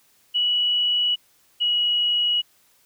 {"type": "tone pair in turn", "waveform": "sine", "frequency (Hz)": [2936, 2912], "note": ["F#7", "F#7"], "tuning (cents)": [-14, -28], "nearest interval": "unison", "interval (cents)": 14, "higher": "first", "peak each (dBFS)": -18, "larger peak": "neither", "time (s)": [[0.34, 1.16], [1.6, 2.42]], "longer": "neither", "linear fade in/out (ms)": 20, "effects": ["white hiss -60 dBFS RMS until 2.85 s"]}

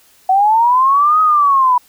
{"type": "linear two-way sweep", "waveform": "sine", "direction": "up then down", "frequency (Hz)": [742, 1269, 974], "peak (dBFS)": -8, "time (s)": [0.29, 1.78], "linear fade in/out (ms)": 5, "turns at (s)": 1.21, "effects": ["white hiss -50 dBFS RMS until 1.88 s"]}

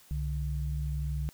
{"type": "tone pair together", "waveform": "sine", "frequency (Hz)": [65.41, 146.83], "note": ["C2", "D3"], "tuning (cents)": [0, 0], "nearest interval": "octave + major second", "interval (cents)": 1400, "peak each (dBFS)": [-31, -34], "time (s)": [0.11, 1.29], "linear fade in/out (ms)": 0, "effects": ["white hiss -58 dBFS RMS until 1.33 s"]}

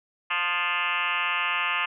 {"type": "tone with frequency modulation", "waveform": "sine", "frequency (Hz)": 1920, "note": "B6", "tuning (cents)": -49, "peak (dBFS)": -23, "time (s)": [0.3, 1.86], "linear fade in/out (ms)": 10, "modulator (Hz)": 173, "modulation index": 5.6, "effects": []}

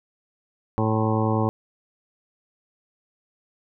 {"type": "harmonic tone with a mistuned harmonic", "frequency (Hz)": 110, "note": "A2", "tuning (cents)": 0, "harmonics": [1, 2, 3, 4, 5, 7, 8, 9, 10], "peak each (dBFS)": [-23, -26, -28, -29, -30, -31, -32, -33, -33], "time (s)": [0.78, 1.49], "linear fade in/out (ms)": 0, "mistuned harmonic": 10, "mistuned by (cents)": -37, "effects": []}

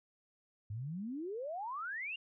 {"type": "exponential sweep", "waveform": "sine", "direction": "up", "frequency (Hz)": [98, 2865], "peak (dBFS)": -38, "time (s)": [0.7, 2.16], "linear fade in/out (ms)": 5, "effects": []}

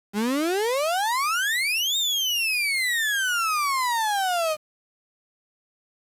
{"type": "exponential two-way sweep", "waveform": "35% pulse", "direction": "up then down", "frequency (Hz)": [196, 3728, 603], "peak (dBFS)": -20, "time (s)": [0.13, 4.57], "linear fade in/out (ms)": 50, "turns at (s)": 1.97, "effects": ["resampled to 32000 Hz", "8-bit"]}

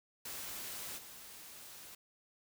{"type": "noise with level steps", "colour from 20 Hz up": "white", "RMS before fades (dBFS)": [-44, -52], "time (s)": [0.25, 1.95], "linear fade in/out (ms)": 5, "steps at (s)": 0.97, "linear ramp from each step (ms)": 20, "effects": []}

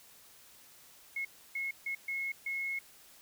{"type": "tone bursts at uneven times", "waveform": "sine", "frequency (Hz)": 2173, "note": "C#7", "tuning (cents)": -35, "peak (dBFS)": -33, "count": 5, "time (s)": [[1.16, 1.25], [1.55, 1.71], [1.86, 1.95], [2.08, 2.32], [2.46, 2.79]], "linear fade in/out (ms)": 5, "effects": ["white hiss -58 dBFS RMS until 3.21 s"]}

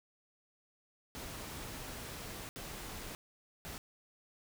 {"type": "noise bursts at uneven times", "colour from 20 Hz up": "pink", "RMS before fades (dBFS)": -45, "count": 3, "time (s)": [[1.15, 2.49], [2.56, 3.15], [3.65, 3.78]], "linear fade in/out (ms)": 0, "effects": []}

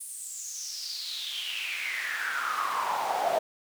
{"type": "noise with high-pass filter sweep", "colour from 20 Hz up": "brown", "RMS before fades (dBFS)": -32, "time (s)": [0, 3.39], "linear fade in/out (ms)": 10, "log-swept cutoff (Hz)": [9700, 640], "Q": 6.9, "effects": []}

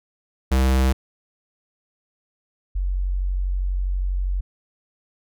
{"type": "tone pair in turn", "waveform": ["square", "sine"], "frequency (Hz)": [65.41, 46.18], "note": ["C2", "F#1"], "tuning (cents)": [0, -3], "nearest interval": "tritone", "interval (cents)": 603, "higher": "first", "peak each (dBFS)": [-16, -20], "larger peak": "first", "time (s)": [[0.51, 0.93], [2.75, 4.41]], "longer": "second", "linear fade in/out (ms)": 10, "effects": []}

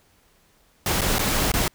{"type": "noise with dropouts", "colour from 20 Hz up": "pink", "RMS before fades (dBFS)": -22, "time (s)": [0.86, 1.68], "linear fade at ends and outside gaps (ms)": 2, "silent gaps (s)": [[1.01, 1.016], [1.185, 1.192], [1.518, 1.538]], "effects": ["pink hiss -60 dBFS RMS until 1.74 s"]}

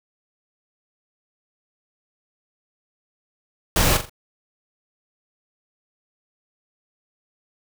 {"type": "noise with echo", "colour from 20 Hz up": "pink", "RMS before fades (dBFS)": -18, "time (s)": [3.76, 3.97], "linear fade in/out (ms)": 2, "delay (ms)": 42, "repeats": 3, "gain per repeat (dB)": -9, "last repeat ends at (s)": 4.096, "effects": []}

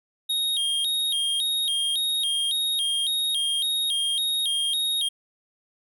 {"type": "tone with vibrato", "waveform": "square", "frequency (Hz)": 3476, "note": "A7", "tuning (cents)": -22, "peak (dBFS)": -23, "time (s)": [0.29, 5.09], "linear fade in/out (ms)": 10, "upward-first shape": "square", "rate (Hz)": 1.8, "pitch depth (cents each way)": 130, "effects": []}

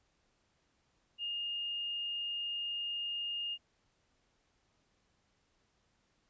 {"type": "tone", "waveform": "sine", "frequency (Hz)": 2834, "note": "F7", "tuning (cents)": 25, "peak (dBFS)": -35, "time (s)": [1.18, 3.58], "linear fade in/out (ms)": 50, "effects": ["pink hiss -75 dBFS RMS until 6.29 s", "resampled to 16000 Hz"]}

